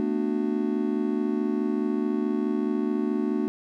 triangle chord, B minor seventh, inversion third, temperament just, 222.2 / 246.9 / 296.3 / 370.4 Hz, A3 / B3 / D4 / F#4, +17 / 0 / +15 / +2 cents, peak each -26 / -29 / -26 / -28 dBFS, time 0-3.48 s, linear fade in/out 0 ms, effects none

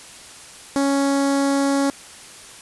sawtooth tone with notch filter, 277.5 Hz, C#4, 2 cents sharp, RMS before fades -19 dBFS, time 0.76-1.9 s, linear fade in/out 0 ms, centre 2700 Hz, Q 0.98, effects white hiss -41 dBFS RMS until 2.61 s + resampled to 24000 Hz

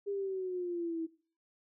sine exponential sweep, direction down, 405.8 to 322 Hz, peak -33 dBFS, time 0.06-1.07 s, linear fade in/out 20 ms, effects noise-tail reverb RT60 0.4 s tail -18 dB re dry

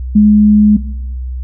sine tone, 210 Hz, G#3, 19 cents sharp, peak -3 dBFS, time 0.15-0.77 s, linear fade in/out 10 ms, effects noise-tail reverb RT60 1.0 s tail -18 dB re dry + added 63 Hz sine -18 dBFS peak until 1.43 s

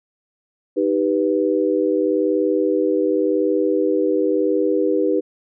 sine chord, Eb augmented, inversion none, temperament equal with one note detuned, 311.1 / 392 / 491.9 Hz, Eb4 / G4 / B4, 0 / 0 / -7 cents, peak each -20 dBFS, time 0.76-5.21 s, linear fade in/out 20 ms, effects none

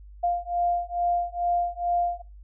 sine beating tone pair, 698.5 / 700.8 Hz, F5 / F5, 0 / +6 cents, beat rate 2.3 Hz, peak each -26 dBFS, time 0.23-2.22 s, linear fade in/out 10 ms, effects noise-tail reverb RT60 0.3 s tail -22 dB re dry + added 50 Hz sine -43 dBFS peak until 2.43 s

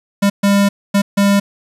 square tone bursts at uneven times, 200.3 Hz, G3, 38 cents sharp, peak -10 dBFS, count 4, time 0.22-0.3 / 0.43-0.69 / 0.94-1.02 / 1.17-1.4 s, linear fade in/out 10 ms, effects resampled to 32000 Hz + 7-bit

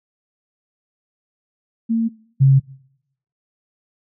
sine tone pair in turn, 227.3 / 135.29 Hz, A#3 / C#3, -43 / -42 cents, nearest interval major sixth, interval 899 cents, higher first, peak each -15 / -8 dBFS, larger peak second, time 1.89-2.09 / 2.4-2.6 s, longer neither, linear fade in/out 20 ms, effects noise-tail reverb RT60 0.8 s tail -23 dB re dry

